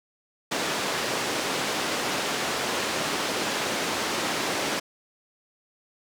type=band-pass noise; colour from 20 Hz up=pink; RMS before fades=-28 dBFS; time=0.51-4.8 s; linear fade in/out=10 ms; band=280 to 6800 Hz; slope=12 dB/octave; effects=none